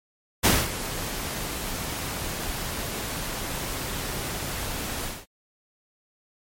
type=noise with ADSR envelope; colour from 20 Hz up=pink; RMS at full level=-17 dBFS; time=0.43-5.26 s; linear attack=20 ms; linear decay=220 ms; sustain=-14 dB; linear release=210 ms; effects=MP3 64 kbps